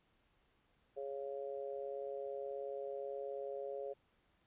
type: harmonic tone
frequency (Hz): 138.59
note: C#3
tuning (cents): 0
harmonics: 3 / 4 / 5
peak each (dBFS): -44 / -43 / -51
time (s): 0.96-3.94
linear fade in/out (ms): 20
effects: pink hiss -75 dBFS RMS until 4.46 s + resampled to 8000 Hz